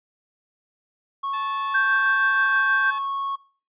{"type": "tone", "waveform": "triangle", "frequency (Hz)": 1102, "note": "C#6", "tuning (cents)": -11, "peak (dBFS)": -23, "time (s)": [1.23, 3.36], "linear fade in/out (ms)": 10}
{"type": "tone with pitch glide", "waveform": "10% pulse", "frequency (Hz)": [872, 861.5], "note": ["A5", "A5"], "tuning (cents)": [-16, -37], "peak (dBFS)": -24, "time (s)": [1.33, 2.99], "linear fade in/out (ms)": 10, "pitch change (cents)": -21, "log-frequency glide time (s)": [2.36, 2.62]}
{"type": "tone with tremolo", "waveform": "sine", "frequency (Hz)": 1568, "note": "G6", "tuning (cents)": 0, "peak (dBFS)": -17, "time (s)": [1.74, 2.91], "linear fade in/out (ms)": 10, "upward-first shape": "sine", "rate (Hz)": 6.3, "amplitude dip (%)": 25}
{"effects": ["noise-tail reverb RT60 0.4 s tail -20 dB re dry", "resampled to 8000 Hz"]}